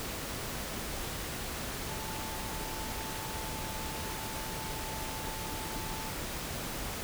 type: tone in noise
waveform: sine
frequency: 879 Hz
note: A5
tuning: 2 cents flat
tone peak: -44 dBFS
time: 1.89-6.11 s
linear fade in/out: 0 ms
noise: pink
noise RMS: -38 dBFS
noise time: 0-7.03 s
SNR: -9 dB
effects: none